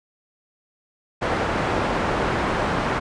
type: low-pass noise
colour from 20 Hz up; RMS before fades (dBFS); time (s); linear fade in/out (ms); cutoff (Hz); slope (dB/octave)
white; -23; 1.21-3; 20; 1100; 12
effects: resampled to 22050 Hz